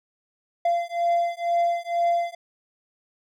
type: beating tone pair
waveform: triangle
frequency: 687 / 689.1 Hz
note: F5 / F5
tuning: -29 / -23 cents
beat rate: 2.1 Hz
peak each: -22 dBFS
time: 0.65-2.35 s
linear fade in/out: 5 ms
effects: none